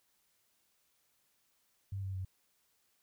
sine tone with pitch steps, 98 / 95.93 / 93.9 Hz, G2 / G2 / F#2, 0 / -37 / +26 cents, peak -36 dBFS, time 1.92-2.25 s, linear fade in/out 5 ms, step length 110 ms, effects white hiss -75 dBFS RMS until 3.02 s

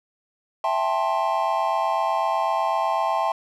triangle chord, A minor seventh, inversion second, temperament just, 660 / 792 / 880 / 1056 Hz, E5 / G5 / A5 / C6, +2 / +18 / 0 / +16 cents, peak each -24 dBFS, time 0.64-3.32 s, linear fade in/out 2 ms, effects none

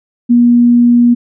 sine tone, 239.9 Hz, A#3, 50 cents sharp, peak -4 dBFS, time 0.29-1.15 s, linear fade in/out 20 ms, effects none

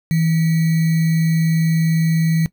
sine tone with sample-and-hold, 162.6 Hz, E3, 23 cents flat, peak -13 dBFS, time 0.11-2.46 s, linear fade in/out 0 ms, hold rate 2100 Hz, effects noise-tail reverb RT60 0.1 s tail -18 dB re dry

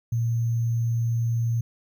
sine tone with sample-and-hold, 116.1 Hz, A#2, 7 cents flat, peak -21 dBFS, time 0.12-1.61 s, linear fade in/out 5 ms, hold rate 6300 Hz, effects none

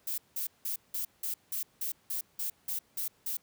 violet noise bursts, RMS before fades -34 dBFS, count 12, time 0.07-3.37 s, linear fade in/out 5 ms, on 110 ms, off 180 ms, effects pink hiss -67 dBFS RMS until 3.42 s + high-pass 80 Hz 12 dB/octave

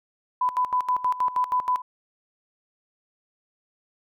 sine tone with tremolo, 1000 Hz, B5, 21 cents sharp, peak -19 dBFS, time 0.41-1.82 s, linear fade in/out 5 ms, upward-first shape square, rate 6.3 Hz, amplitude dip 80%, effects none

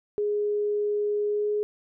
sine tone with pitch glide, 415.3 to 418.2 Hz, G#4 to G#4, 0 to +12 cents, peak -23 dBFS, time 0.18-1.63 s, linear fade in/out 0 ms, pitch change +12 cents, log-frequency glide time 1.27-1.51 s, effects none

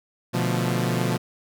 sawtooth chord, B half-diminished seventh, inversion none, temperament equal, 123.47 / 146.83 / 174.61 / 220 Hz, B2 / D3 / F3 / A3, 0 / 0 / 0 / 0 cents, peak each -21 / -27 / -22 / -27 dBFS, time 0.33-1.18 s, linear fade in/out 20 ms, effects none

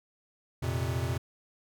square chord, F suspended fourth, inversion none, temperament equal, 87.31 / 116.54 / 130.81 Hz, F2 / Bb2 / C3, 0 / 0 / 0 cents, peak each -34 dBFS, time 0.62-1.18 s, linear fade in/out 10 ms, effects none

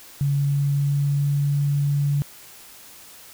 sine tone with pitch glide, 140.9 to 142.95 Hz, C#3 to D3, +29 to -46 cents, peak -18 dBFS, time 0.21-2.22 s, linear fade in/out 0 ms, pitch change +25 cents, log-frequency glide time 0.32-1.5 s, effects white hiss -45 dBFS RMS until 3.33 s

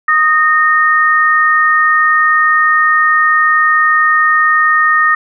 sine tone pair together, 1244.5 / 1839.8 Hz, D#6 / A#6, 0 / -23 cents, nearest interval perfect fifth, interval 677 cents, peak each -10 dBFS, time 0.08-5.15 s, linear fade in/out 5 ms, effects none

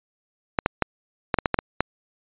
clicks, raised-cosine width 0.5 ms, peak -4 dBFS, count 9, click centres 0.588 / 0.661 / 0.823 / 1.342 / 1.387 / 1.458 / 1.543 / 1.589 / 1.806 s, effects resampled to 8000 Hz

